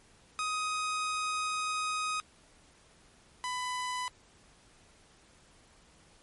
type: tone pair in turn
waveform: sawtooth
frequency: 1254 / 999 Hz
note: D#6 / B5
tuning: +13 / +20 cents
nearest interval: major third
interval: 393 cents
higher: first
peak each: -27 / -29 dBFS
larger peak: first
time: 0.39-2.2 / 3.44-4.08 s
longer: first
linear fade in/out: 0 ms
effects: pink hiss -61 dBFS RMS until 6.22 s + MP3 48 kbps